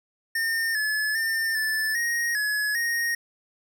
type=tone with pitch steps; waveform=square; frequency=1819 / 1718 / 1803 / 1751 / 1873 / 1696 / 1864 Hz; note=A#6 / A6 / A6 / A6 / A#6 / G#6 / A#6; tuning=-43 / -42 / +42 / -9 / +8 / +36 / -1 cents; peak=-24 dBFS; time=0.35-3.15 s; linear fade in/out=5 ms; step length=400 ms; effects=none